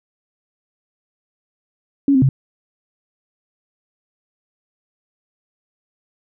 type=tone with pitch steps; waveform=sine; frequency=279 / 262.1 / 134.2 Hz; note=C#4 / C4 / C3; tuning=+11 / +3 / +44 cents; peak=-10 dBFS; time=2.08-2.29 s; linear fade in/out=2 ms; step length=70 ms; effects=none